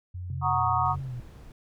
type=tone with pitch glide; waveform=sine; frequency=90.2 to 87.99 Hz; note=F#2 to F2; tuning=-44 to +13 cents; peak=-33 dBFS; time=0.14-1 s; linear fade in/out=10 ms; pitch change=-43 cents; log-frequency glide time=0.49-0.75 s
type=tone with vibrato; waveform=sine; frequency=128.1 Hz; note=C3; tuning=36 cents flat; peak=-32 dBFS; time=0.3-1.2 s; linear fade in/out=2 ms; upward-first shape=sine; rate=1.9 Hz; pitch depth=120 cents each way
type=chord; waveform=sine; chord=D# minor seventh; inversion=first; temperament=equal; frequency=740 / 932.3 / 1108.7 / 1244.5 Hz; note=F#5 / A#5 / C#6 / D#6; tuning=0 / 0 / 0 / 0 cents; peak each=-28 dBFS; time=0.41-0.96 s; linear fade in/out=50 ms
type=noise; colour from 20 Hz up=brown; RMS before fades=-46 dBFS; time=0.85-1.52 s; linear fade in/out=2 ms
effects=none